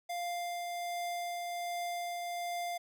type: tone with tremolo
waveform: square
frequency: 698.5 Hz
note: F5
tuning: in tune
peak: -35 dBFS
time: 0.09-2.78 s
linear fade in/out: 10 ms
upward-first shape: triangle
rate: 1.3 Hz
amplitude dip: 25%
effects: none